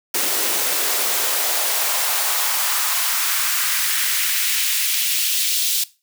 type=noise with high-pass filter sweep; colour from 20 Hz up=white; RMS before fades=-20 dBFS; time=0.14-5.84 s; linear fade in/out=5 ms; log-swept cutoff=310 to 3700 Hz; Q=1.5; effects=noise-tail reverb RT60 0.3 s tail -19 dB re dry

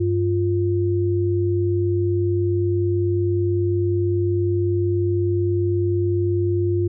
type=tone pair together; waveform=sine; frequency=98.21 / 349.2 Hz; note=G2 / F4; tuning=+4 / 0 cents; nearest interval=octave + minor seventh; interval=2196 cents; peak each=-20 dBFS; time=0-6.88 s; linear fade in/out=10 ms; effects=none

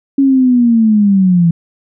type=linear sweep; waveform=sine; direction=down; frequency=277.7 to 164.81 Hz; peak=-6 dBFS; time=0.18-1.51 s; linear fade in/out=5 ms; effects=none

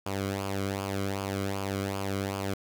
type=tone with flanger; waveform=sawtooth; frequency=98 Hz; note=G2; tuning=in tune; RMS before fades=-32 dBFS; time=0.06-2.54 s; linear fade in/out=5 ms; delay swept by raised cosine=0.51 to 1.15 ms; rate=2.6 Hz; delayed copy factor=-0.65; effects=9-bit

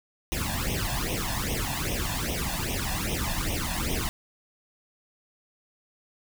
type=noise with flanger; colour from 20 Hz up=pink; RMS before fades=-29 dBFS; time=0.32-4.09 s; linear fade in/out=0 ms; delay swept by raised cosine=0.33 to 1.17 ms; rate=2.5 Hz; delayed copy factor=+0.9; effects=none

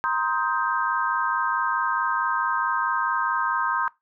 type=chord; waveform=sine; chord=C minor seventh; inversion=third; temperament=just; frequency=941.9 / 1046.5 / 1255.8 / 1569.8 Hz; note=Bb5 / C6 / Eb6 / G6; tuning=+18 / 0 / +16 / +2 cents; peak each=-27 dBFS; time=0.04-3.88 s; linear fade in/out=0 ms; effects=noise-tail reverb RT60 0.2 s tail -21 dB re dry

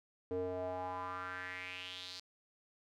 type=tone with band-pass filter sweep; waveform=square; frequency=91.5 Hz; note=F#2; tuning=19 cents flat; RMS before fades=-42 dBFS; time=0.31-2.2 s; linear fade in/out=0 ms; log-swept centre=420 to 4600 Hz; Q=4.4; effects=none

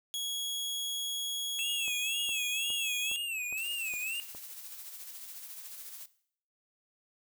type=tone; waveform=sawtooth; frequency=3330 Hz; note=G#7; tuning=4 cents sharp; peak=-30 dBFS; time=0.14-3.16 s; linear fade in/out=0 ms
type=tone with vibrato; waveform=square; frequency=2637 Hz; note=E7; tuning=in tune; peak=-34 dBFS; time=1.59-4.2 s; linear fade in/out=0 ms; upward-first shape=sine; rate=2 Hz; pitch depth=130 cents each way
type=click train; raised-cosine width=1 ms; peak=-35 dBFS; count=7; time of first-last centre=1.88-4.349 s; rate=2.43 Hz
type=noise with tremolo; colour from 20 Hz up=blue; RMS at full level=-44 dBFS; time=3.57-6.06 s; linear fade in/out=5 ms; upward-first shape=sine; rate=14 Hz; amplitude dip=40%
effects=noise-tail reverb RT60 0.6 s tail -17 dB re dry

